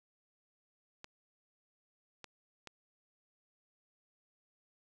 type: clicks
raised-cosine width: 0.2 ms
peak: -29 dBFS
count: 3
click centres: 1.044 / 2.243 / 2.673 s
effects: none